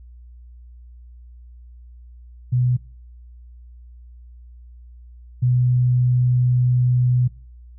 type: tone pair in turn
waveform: sine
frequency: 124.5 / 124.5 Hz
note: B2 / B2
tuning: +14 / +14 cents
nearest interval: unison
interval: 0 cents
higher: neither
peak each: -15 / -14 dBFS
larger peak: second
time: 2.52-2.77 / 5.42-7.28 s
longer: second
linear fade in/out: 10 ms
effects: noise-tail reverb RT60 0.4 s tail -22 dB re dry + added 60 Hz sine -40 dBFS peak until 7.78 s